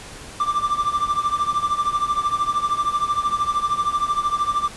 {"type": "tone with tremolo", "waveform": "triangle", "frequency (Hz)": 1180, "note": "D6", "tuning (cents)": 8, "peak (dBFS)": -13, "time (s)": [0.4, 4.68], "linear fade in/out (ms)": 2, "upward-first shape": "triangle", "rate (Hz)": 13, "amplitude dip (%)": 90, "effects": ["pink hiss -38 dBFS RMS until 4.76 s", "resampled to 24000 Hz"]}